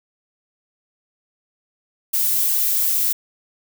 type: noise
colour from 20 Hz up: violet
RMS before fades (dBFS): -19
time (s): 2.13-3.13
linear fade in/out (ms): 10
effects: none